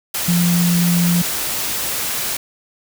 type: tone in noise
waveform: sine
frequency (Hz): 173.6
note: F3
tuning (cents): -10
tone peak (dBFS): -13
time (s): 0.28-1.22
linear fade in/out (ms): 5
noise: white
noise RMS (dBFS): -22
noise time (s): 0.14-2.37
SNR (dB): +6
effects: none